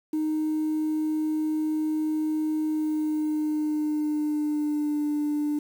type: tone with pitch glide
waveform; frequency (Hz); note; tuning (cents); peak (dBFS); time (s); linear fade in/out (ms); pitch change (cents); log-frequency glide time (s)
sine; 309.6 to 296.5; D#4 to D4; -9 to +17; -22; 0.13-5.59; 5; -74; 2.67-5.04
effects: tanh soft clip ceiling -20 dBFS + 8-bit